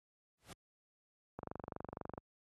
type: noise with exponential growth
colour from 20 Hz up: pink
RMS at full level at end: -47 dBFS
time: 0.38-0.53 s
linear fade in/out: 2 ms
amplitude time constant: 32 ms
type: click train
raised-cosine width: 1 ms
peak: -28 dBFS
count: 20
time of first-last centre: 1.39-2.178 s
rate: 24.1 Hz
effects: high-pass 60 Hz 12 dB/octave + AAC 32 kbps